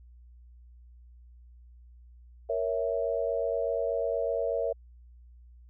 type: chord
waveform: sine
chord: A# diminished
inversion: none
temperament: equal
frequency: 466.2 / 554.4 / 659.3 Hz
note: A#4 / C#5 / E5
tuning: 0 / 0 / 0 cents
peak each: -31 dBFS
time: 2.49-4.73 s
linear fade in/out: 10 ms
effects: added 60 Hz sine -50 dBFS peak until 5.69 s